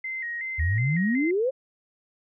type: tone with vibrato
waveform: sine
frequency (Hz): 1975.5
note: B6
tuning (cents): 0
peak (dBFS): -29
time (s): 0.04-1.31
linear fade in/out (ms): 5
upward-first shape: square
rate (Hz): 2.7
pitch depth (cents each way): 83
type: exponential sweep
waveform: sine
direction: up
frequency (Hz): 73.42 to 549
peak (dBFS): -21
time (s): 0.58-1.51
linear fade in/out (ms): 20
effects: none